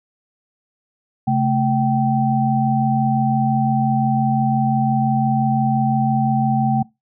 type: tone cluster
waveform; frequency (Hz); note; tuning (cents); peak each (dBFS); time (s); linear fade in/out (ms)
sine; 134.1 / 219.9 / 774; C3 / A3 / G5; +43 / -1 / -22; -19; 1.27-6.83; 10
effects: noise-tail reverb RT60 0.2 s tail -21 dB re dry